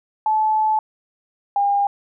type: tone pair in turn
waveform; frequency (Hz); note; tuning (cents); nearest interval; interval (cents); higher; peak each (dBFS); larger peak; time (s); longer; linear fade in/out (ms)
sine; 866 / 805.9; A5 / G5; -28 / +48; minor second; 124; first; -15; neither; 0.26-0.79 / 1.56-1.87; first; 2
effects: none